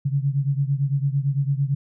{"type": "beating tone pair", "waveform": "sine", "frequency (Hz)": [136.7, 145.6], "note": ["C#3", "D3"], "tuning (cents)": [-24, -15], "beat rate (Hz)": 8.9, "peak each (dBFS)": [-21, -24], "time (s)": [0.05, 1.75], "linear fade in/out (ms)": 10, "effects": []}